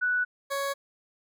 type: tone pair in turn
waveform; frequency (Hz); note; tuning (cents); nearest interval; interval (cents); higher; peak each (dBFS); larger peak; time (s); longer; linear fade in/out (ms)
sine / 20% pulse; 1480 / 555.8; F#6 / C#5; 0 / +4; octave + perfect fourth; 1696; first; -23 / -23; neither; 0.01-0.25 / 0.5-0.74; neither; 20
effects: none